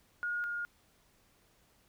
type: tone pair in turn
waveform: sine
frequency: 1434 / 1423.3 Hz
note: F6 / F6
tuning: +45 / +32 cents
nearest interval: unison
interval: 13 cents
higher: first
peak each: -32 / -34 dBFS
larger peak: first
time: 0.23-0.44 / 0.44-0.65 s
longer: neither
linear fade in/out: 0 ms
effects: pink hiss -68 dBFS RMS until 1.88 s